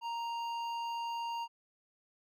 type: tone with hard clipping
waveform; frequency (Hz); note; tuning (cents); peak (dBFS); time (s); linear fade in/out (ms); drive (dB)
sine; 932.3; A#5; 0; -37; 0.01-1.48; 50; 10
effects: none